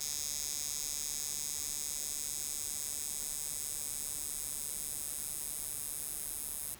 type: tone with high-pass filter sweep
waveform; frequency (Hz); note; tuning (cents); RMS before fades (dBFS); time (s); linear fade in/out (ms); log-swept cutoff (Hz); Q
10% pulse; 147.5; D3; +8; -39; 0-6.75; 10; 6400 to 10000; 2.2
effects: pink hiss -54 dBFS RMS until 6.79 s